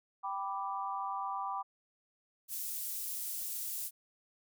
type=chord; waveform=sine; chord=G major; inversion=none; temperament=equal; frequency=784 / 987.8 / 1174.7 Hz; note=G5 / B5 / D6; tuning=0 / 0 / 0 cents; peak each=-39 dBFS; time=0.23-1.63 s; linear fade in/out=20 ms
type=high-pass noise; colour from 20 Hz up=pink; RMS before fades=-39 dBFS; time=2.48-3.91 s; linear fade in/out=50 ms; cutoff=11000 Hz; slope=12 dB/octave
effects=none